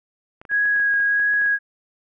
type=clicks; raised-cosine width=0.5 ms; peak=-26 dBFS; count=12; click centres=0.415 / 0.452 / 0.515 / 0.656 / 0.763 / 0.799 / 0.939 / 1.002 / 1.199 / 1.337 / 1.416 / 1.461 s
type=tone with vibrato; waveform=sine; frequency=1653 Hz; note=G#6; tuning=9 cents flat; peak=-16 dBFS; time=0.49-1.59 s; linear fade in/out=50 ms; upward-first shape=triangle; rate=1.5 Hz; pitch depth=15 cents each way
effects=none